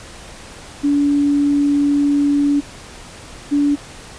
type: tone pair in turn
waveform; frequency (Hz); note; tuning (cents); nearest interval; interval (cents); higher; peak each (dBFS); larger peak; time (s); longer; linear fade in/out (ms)
sine; 286.7 / 287.9; D4 / D4; -42 / -34; unison; 8; second; -12; neither; 0.83-2.61 / 3.51-3.76; first; 20
effects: pink hiss -37 dBFS RMS until 4.18 s + resampled to 22050 Hz